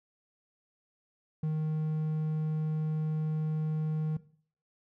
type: tone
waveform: triangle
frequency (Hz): 155.56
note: D#3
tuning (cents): 0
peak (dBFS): -26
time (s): 1.43-4.17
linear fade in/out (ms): 5
effects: noise-tail reverb RT60 0.5 s tail -17 dB re dry